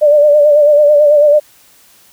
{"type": "tone with vibrato", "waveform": "sine", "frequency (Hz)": 591, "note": "D5", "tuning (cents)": 11, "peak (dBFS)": -4, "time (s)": [0.01, 1.4], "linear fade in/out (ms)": 20, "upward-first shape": "sine", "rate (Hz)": 9.1, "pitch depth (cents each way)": 47, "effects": ["white hiss -46 dBFS RMS until 2.12 s"]}